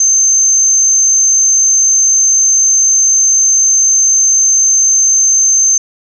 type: tone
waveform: sine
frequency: 6272 Hz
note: G8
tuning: in tune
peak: -6 dBFS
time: 0-5.78 s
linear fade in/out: 5 ms
effects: none